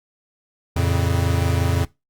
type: chord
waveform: square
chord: F augmented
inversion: none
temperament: equal with one note detuned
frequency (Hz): 87.31 / 112.9 / 138.59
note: F2 / A2 / C#3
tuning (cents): 0 / +45 / 0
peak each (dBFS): -20 / -25 / -25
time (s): 0.76-1.85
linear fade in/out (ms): 5
effects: noise-tail reverb RT60 0.2 s tail -20 dB re dry + Opus 48 kbps